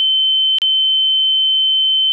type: tone with dropouts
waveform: sine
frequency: 3077 Hz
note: G7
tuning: 33 cents flat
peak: -11 dBFS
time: 0-2.12 s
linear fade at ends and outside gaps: 0 ms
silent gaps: 0.585-0.618 s
effects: none